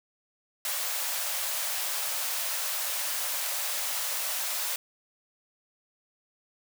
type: high-pass noise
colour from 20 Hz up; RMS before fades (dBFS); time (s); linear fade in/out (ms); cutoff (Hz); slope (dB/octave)
white; -31; 0.65-4.76; 2; 510; 96
effects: none